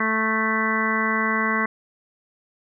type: harmonic tone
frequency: 220 Hz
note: A3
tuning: in tune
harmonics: 1 / 2 / 3 / 4 / 5 / 6 / 7 / 8 / 9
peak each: -26 / -31 / -35 / -35 / -25 / -34 / -28 / -31 / -25 dBFS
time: 0-1.66 s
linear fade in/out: 5 ms
effects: none